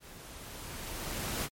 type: noise with level ramp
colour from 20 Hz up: pink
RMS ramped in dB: -51 to -33 dBFS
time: 0-1.49 s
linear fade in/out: 50 ms
effects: MP3 64 kbps